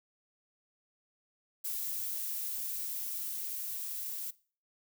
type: noise with level ramp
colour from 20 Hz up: violet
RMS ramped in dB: -36 to -39 dBFS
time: 1.64-4.31 s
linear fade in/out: 10 ms
effects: noise-tail reverb RT60 0.4 s tail -20 dB re dry